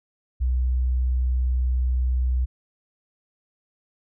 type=tone; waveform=sine; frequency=62.8 Hz; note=B1; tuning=30 cents sharp; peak=-19 dBFS; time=0.4-2.46 s; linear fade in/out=20 ms; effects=none